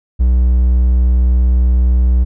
triangle tone, 61.74 Hz, B1, in tune, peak -6 dBFS, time 0.19-2.25 s, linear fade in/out 20 ms, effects none

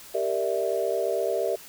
sine chord, E half-diminished seventh, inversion first, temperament equal with one note detuned, 392 / 466.2 / 590.4 / 659.3 Hz, G4 / Bb4 / D5 / E5, 0 / 0 / +9 / 0 cents, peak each -29 dBFS, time 0.14-1.56 s, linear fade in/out 10 ms, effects white hiss -46 dBFS RMS until 1.68 s

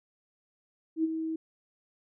sine tone with ADSR envelope, 321.1 Hz, E4, 45 cents flat, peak -22 dBFS, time 0.96-1.36 s, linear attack 80 ms, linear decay 26 ms, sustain -8 dB, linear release 5 ms, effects none

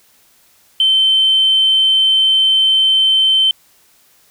sine tone, 3091 Hz, G7, 25 cents flat, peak -8 dBFS, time 0.8-3.51 s, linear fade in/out 2 ms, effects tanh soft clip ceiling -4 dBFS + white hiss -52 dBFS RMS until 4.3 s

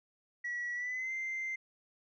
sine tone with pitch glide, 1933 to 2084 Hz, B6 to C7, -38 to -7 cents, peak -33 dBFS, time 0.44-1.56 s, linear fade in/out 10 ms, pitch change +131 cents, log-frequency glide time 0.74-1.12 s, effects tanh soft clip ceiling -32 dBFS

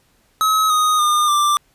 square tone with pitch steps, 1280 / 1245.7 / 1212.4 / 1179.9 Hz, D#6 / D#6 / D#6 / D6, +49 / +2 / -45 / +8 cents, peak -14 dBFS, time 0.41-1.57 s, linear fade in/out 0 ms, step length 290 ms, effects pink hiss -59 dBFS RMS until 1.74 s + resampled to 32000 Hz

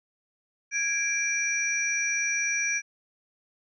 sine tone cluster, 1649 / 2346 / 5810 Hz, G#6 / D7 / F#8, -13 / -2 / -32 cents, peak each -31 / -27 / -30 dBFS, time 0.71-2.82 s, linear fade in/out 50 ms, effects none

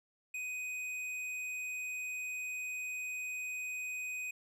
triangle tone with hard clipping, 2500 Hz, D#7, 8 cents sharp, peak -39 dBFS, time 0.34-4.31 s, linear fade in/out 5 ms, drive 12 dB, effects none

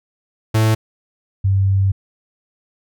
45% pulse / sine tone pair in turn, 110 / 97.15 Hz, A2 / G2, 0 / -15 cents, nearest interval major second, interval 215 cents, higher first, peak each -12 dBFS, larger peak neither, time 0.54-0.75 / 1.44-1.92 s, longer second, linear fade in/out 10 ms, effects none

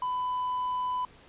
triangle tone with tanh clipping, 1000 Hz, B5, 21 cents sharp, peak -28 dBFS, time 0.02-1.05 s, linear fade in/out 2 ms, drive 6 dB, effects pink hiss -55 dBFS RMS until 1.28 s + resampled to 8000 Hz

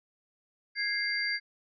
sine tone cluster, 1648 / 2103 / 4705 Hz, G#6 / C7 / D8, -14 / +8 / +2 cents, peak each -33 / -32 / -33 dBFS, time 0.75-1.4 s, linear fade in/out 50 ms, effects none

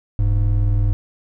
triangle tone pair together, 40.36 / 101.7 Hz, E1 / G#2, -36 / -36 cents, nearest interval octave + major third, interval 1600 cents, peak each -15 dBFS, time 0.19-0.93 s, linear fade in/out 0 ms, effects none

